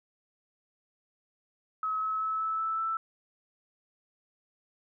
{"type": "tone with pitch steps", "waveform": "sine", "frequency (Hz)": [1283, 1291.2, 1299.4, 1307.7, 1316, 1324.4], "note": ["E6", "E6", "E6", "E6", "E6", "E6"], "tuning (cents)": [-47, -36, -25, -14, -3, 8], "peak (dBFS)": -28, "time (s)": [1.83, 2.97], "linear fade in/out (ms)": 2, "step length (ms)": 190, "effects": []}